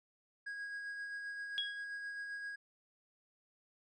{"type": "tone with tremolo", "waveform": "triangle", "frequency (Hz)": 1645, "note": "G#6", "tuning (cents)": -17, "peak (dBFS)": -38, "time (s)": [0.46, 2.56], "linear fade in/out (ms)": 10, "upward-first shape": "sine", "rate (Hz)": 7.6, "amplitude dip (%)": 30}
{"type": "tone with exponential decay", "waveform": "sine", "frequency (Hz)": 3324, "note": "G#7", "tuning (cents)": 1, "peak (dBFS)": -30, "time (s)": [1.58, 1.84], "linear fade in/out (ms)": 0, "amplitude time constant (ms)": 55}
{"effects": ["tanh soft clip ceiling -24 dBFS", "resampled to 22050 Hz"]}